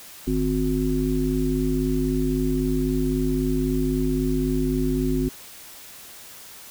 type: harmonic tone with a mistuned harmonic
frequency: 51.91 Hz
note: G#1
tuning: in tune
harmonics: 1 / 3 / 5 / 7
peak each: -26 / -28 / -23 / -27 dBFS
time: 0.27-5.29 s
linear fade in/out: 5 ms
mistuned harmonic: 1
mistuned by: -130 cents
effects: white hiss -43 dBFS RMS until 6.7 s